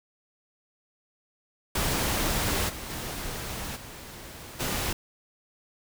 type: noise with level steps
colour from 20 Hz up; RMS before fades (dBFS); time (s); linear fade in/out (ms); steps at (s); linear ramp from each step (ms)
pink; -27 / -38 / -35 / -43 / -29; 1.75-4.93; 5; 2.68 / 2.89 / 3.75 / 4.59; 20
effects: none